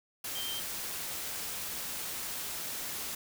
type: tone in noise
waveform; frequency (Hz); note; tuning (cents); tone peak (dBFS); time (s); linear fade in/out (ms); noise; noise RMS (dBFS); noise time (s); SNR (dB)
sine; 3145; G7; +5; -37; 0.35-0.6; 5; white; -38; 0.24-3.15; -2
effects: none